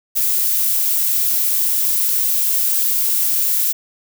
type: noise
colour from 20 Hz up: violet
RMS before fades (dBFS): -17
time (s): 0.15-3.73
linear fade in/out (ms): 20
effects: none